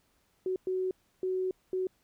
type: tone bursts at uneven times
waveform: sine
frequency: 372.4 Hz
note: F#4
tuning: 11 cents sharp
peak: -28 dBFS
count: 4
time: 0.46-0.56 / 0.67-0.91 / 1.23-1.51 / 1.73-1.87 s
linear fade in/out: 2 ms
effects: pink hiss -71 dBFS RMS until 2.03 s